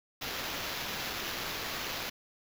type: noise with sample-and-hold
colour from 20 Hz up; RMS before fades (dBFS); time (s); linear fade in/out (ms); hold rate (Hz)
blue; -37; 0.21-2.1; 10; 8820
effects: none